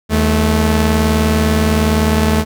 sawtooth tone pair together, 79.1 / 217.7 Hz, D#2 / A3, +29 / -18 cents, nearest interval octave + tritone, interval 1753 cents, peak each -10 dBFS, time 0.09-2.45 s, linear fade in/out 50 ms, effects none

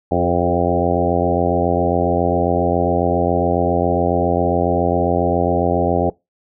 harmonic tone with a mistuned harmonic, 87.31 Hz, F2, in tune, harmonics 1 / 2 / 3 / 4 / 5 / 6 / 7 / 8 / 9, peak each -23 / -23 / -23 / -23 / -23 / -23 / -23 / -23 / -23 dBFS, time 0.11-6.1 s, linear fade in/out 5 ms, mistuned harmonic 5, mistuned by -15 cents, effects noise-tail reverb RT60 0.2 s tail -22 dB re dry

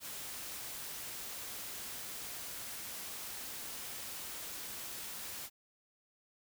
white noise, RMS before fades -44 dBFS, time 0-5.5 s, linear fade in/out 50 ms, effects none

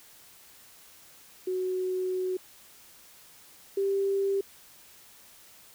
sine tone pair in turn, 370 / 393.4 Hz, F#4 / G4, 0 / +6 cents, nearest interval minor second, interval 106 cents, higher second, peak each -27 / -24 dBFS, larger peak second, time 1.47-2.37 / 3.77-4.41 s, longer first, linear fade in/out 5 ms, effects white hiss -54 dBFS RMS until 5.74 s

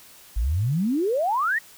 sine exponential sweep, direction up, 49 to 1943 Hz, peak -20 dBFS, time 0.36-1.59 s, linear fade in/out 10 ms, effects white hiss -49 dBFS RMS until 1.77 s

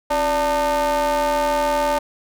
square ring-modulated tone, 155.56 Hz, D#3, in tune, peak -15 dBFS, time 0.1-1.99 s, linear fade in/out 10 ms, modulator 738 Hz, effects none

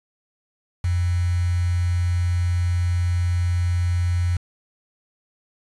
sine tone with quantisation, 88 Hz, F2, 14 cents sharp, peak -18 dBFS, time 0.84-4.37 s, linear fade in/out 5 ms, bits 6, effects resampled to 24000 Hz

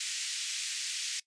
white band-pass noise, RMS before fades -36 dBFS, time 0-1.2 s, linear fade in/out 5 ms, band 2100 to 7800 Hz, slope 24 dB/octave, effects noise-tail reverb RT60 0.1 s tail -19 dB re dry + resampled to 22050 Hz

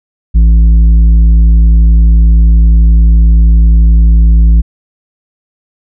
triangle tone with tanh clipping, 55.5 Hz, A1, 16 cents sharp, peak -3 dBFS, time 0.34-4.62 s, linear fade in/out 20 ms, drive 11 dB, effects none

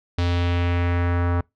square tone with low-pass filter sweep, 87.31 Hz, F2, in tune, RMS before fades -21 dBFS, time 0.18-1.41 s, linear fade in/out 5 ms, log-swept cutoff 4200 to 1300 Hz, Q 1.8, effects noise-tail reverb RT60 0.2 s tail -26 dB re dry

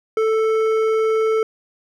sine tone with hard clipping, 440.9 Hz, A4, 4 cents sharp, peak -17 dBFS, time 0.17-1.43 s, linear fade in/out 2 ms, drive 9 dB, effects none

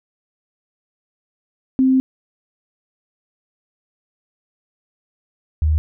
sine tone pair in turn, 261.6 / 77.21 Hz, C4 / D#2, 0 / -13 cents, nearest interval octave + major sixth, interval 2113 cents, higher first, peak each -11 / -13 dBFS, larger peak first, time 1.79-2 / 5.62-5.78 s, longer first, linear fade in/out 0 ms, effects none

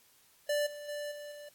square tone with level steps, 587.3 Hz, D5, in tune, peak -29 / -43 / -37 / -43 / -46 dBFS, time 0.49-1.49 s, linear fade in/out 5 ms, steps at 0.66 / 0.88 / 1.11 / 1.31 s, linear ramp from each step 10 ms, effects white hiss -64 dBFS RMS until 1.54 s + AAC 64 kbps

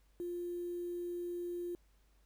sine tone with quantisation, 350 Hz, F4, 4 cents sharp, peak -37 dBFS, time 0.2-1.75 s, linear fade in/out 0 ms, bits 10, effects added 50 Hz sine -66 dBFS peak until 2.25 s + pink hiss -75 dBFS RMS until 2.25 s

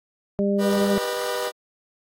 harmonic tone, 200.1 Hz, G3, 36 cents sharp, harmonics 1 / 2 / 3, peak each -21 / -24 / -26 dBFS, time 0.39-0.98 s, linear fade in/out 0 ms
sawtooth chord, G augmented, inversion none, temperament just, 392 / 490 / 612.5 Hz, G4 / B4 / D#5, 0 / -14 / -27 cents, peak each -28 / -23 / -26 dBFS, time 0.58-1.52 s, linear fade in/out 50 ms
effects AAC 48 kbps

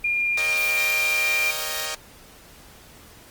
sine tone with pitch glide, 2410 to 2384 Hz, D7 to D7, +44 to +25 cents, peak -20 dBFS, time 0.04-1.51 s, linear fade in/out 5 ms, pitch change -19 cents, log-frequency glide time 0.15-0.8 s
5% pulse chord, Eb dominant seventh, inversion second, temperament equal, 466.2 / 554.4 / 622.3 / 784 Hz, Bb4 / Db5 / Eb5 / G5, 0 / 0 / 0 / 0 cents, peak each -24 / -23 / -19 / -22 dBFS, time 0.37-1.95 s, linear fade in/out 5 ms
violet noise, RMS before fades -33 dBFS, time 0.57-1.86 s, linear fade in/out 5 ms
effects pink hiss -48 dBFS RMS until 3.3 s + Opus 32 kbps

